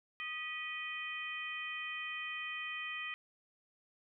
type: harmonic tone with a mistuned harmonic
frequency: 620 Hz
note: D#5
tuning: 6 cents flat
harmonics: 2 / 3 / 4 / 5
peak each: -47 / -43 / -42 / -47 dBFS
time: 0.2-3.14 s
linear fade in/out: 0 ms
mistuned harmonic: 3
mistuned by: +76 cents
effects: none